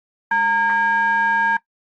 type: ring-modulated tone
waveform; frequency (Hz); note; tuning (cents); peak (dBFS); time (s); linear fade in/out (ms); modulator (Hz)
triangle; 354.2; F4; +24; -10; 0.31-1.57; 5; 1270
effects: noise-tail reverb RT60 0.1 s tail -19 dB re dry + Opus 48 kbps